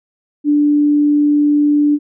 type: tone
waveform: sine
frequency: 293.7 Hz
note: D4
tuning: in tune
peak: -9 dBFS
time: 0.44-1.99 s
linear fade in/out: 50 ms
effects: none